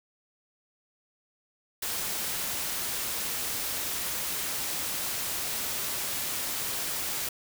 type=noise; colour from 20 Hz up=white; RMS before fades=-32 dBFS; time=1.82-7.29 s; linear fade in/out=5 ms; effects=none